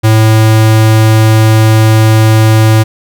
square tone, 110 Hz, A2, in tune, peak -4 dBFS, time 0.03-2.84 s, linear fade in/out 20 ms, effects none

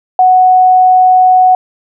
sine tone, 740 Hz, F#5, in tune, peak -3 dBFS, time 0.19-1.55 s, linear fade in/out 2 ms, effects none

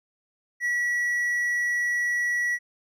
triangle tone, 1936 Hz, B6, 35 cents flat, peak -21 dBFS, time 0.6-2.59 s, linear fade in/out 50 ms, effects none

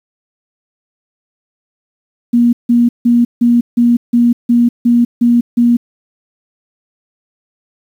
sine tone bursts, 238.3 Hz, A#3, 38 cents sharp, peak -6 dBFS, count 10, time 2.33-5.77 s, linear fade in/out 10 ms, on 200 ms, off 160 ms, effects 7-bit

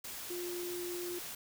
sine tone in noise, 352.6 Hz, F4, 17 cents sharp, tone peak -38 dBFS, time 0.3-1.19 s, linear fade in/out 5 ms, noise white, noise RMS -44 dBFS, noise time 0.04-1.35 s, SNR +3 dB, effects none

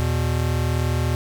square tone pair together, 81.62 / 121.8 Hz, E2 / B2, -17 / -24 cents, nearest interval perfect fifth, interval 693 cents, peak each -23 dBFS, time 0-1.15 s, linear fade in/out 0 ms, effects 9-bit

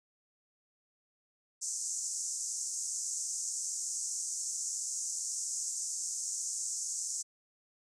white band-pass noise, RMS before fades -37 dBFS, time 1.61-7.23 s, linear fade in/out 20 ms, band 6000 to 8100 Hz, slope 48 dB/octave, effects none

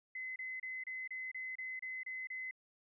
sine tone bursts, 2039 Hz, C7, 45 cents flat, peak -40 dBFS, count 10, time 0.15-2.511 s, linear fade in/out 5 ms, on 210 ms, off 29 ms, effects none

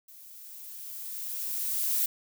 violet noise with level ramp, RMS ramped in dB -51 to -26 dBFS, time 0.08-2.06 s, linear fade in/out 5 ms, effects none

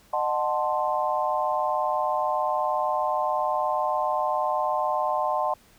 sine chord, D# diminished seventh, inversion none, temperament equal with one note detuned, 612.3 / 740 / 880 / 1046.5 Hz, D#5 / F#5 / A5 / C6, -28 / 0 / 0 / 0 cents, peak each -28 dBFS, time 0.13-5.54 s, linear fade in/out 5 ms, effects pink hiss -57 dBFS RMS until 5.78 s

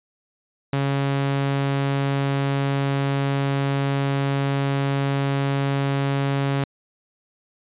sawtooth tone, 138.59 Hz, C#3, in tune, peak -16 dBFS, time 0.73-6.64 s, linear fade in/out 2 ms, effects resampled to 8000 Hz

